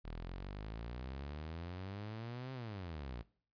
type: exponential two-way sweep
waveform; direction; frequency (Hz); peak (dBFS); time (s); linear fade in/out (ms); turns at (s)
sawtooth; up then down; 38.89 to 133.3 to 54.8; -39; 0.04-3.23; 20; 2.53
effects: noise-tail reverb RT60 0.5 s tail -21 dB re dry + resampled to 11025 Hz